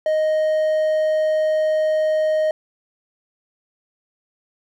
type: tone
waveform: triangle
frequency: 622.3 Hz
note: D#5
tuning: in tune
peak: -14 dBFS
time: 0.06-2.51 s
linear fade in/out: 2 ms
effects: none